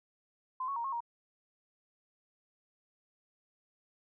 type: tone with pitch steps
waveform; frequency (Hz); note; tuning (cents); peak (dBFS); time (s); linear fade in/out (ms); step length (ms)
sine; 1030 / 1108 / 935 / 1083 / 940; C6 / C#6 / A#5 / C#6 / A#5; -28 / -1 / +5 / -41 / +14; -33; 0.6-1.005; 5; 81
effects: none